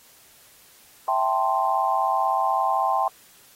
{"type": "chord", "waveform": "sine", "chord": "A minor seventh", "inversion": "second", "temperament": "equal", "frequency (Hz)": [659.3, 784, 880, 1046.5], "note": ["E5", "G5", "A5", "C6"], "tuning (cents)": [0, 0, 0, 0], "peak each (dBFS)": [-28, -23, -27, -24], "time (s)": [1.08, 3.08], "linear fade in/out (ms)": 2, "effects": ["white hiss -53 dBFS RMS until 3.55 s", "AAC 48 kbps"]}